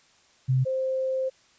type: tone pair in turn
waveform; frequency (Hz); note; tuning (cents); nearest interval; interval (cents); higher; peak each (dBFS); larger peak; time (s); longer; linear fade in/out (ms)
sine; 130.1 / 524.3; C3 / C5; -9 / +3; 2 octaves; 2412; second; -19 / -24; first; 0.48-0.65 / 0.65-1.3; second; 20
effects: white hiss -60 dBFS RMS until 1.58 s + resampled to 16000 Hz